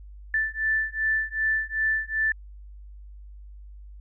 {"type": "beating tone pair", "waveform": "sine", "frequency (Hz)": [1760, 1762.6], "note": ["A6", "A6"], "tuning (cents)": [0, 3], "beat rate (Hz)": 2.6, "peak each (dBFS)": -26, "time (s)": [0.34, 2.32], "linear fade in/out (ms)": 2, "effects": ["added 50 Hz sine -41 dBFS peak until 4 s"]}